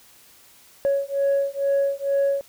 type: beating tone pair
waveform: sine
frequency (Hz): 555 / 557.2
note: C#5 / C#5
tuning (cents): +2 / +9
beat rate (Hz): 2.2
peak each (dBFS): -21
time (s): 0.85-2.41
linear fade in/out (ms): 0
effects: tanh soft clip ceiling -15 dBFS + white hiss -52 dBFS RMS until 2.48 s